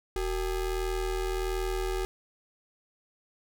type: ring-modulated tone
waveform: square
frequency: 207.7 Hz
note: G#3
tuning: in tune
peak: -26 dBFS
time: 0.16-2.05 s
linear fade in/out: 0 ms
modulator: 167 Hz
effects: none